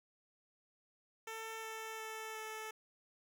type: tone with pitch steps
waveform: 10% pulse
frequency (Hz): 446.2 / 443.1 / 440.1 / 437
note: A4 / A4 / A4 / A4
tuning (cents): +24 / +12 / 0 / -12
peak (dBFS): -35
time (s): 1.27-2.71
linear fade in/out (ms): 5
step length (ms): 360
effects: none